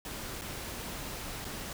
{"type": "noise with dropouts", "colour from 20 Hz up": "pink", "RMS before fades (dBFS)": -40, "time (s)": [0.05, 1.73], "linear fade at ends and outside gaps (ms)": 2, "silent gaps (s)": [[0.413, 0.418], [1.446, 1.45]], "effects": []}